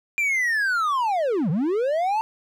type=linear two-way sweep; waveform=triangle; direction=down then up; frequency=2400 to 141.7 to 906 Hz; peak=-18 dBFS; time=0.18-2.21 s; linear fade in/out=0 ms; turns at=1.5 s; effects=none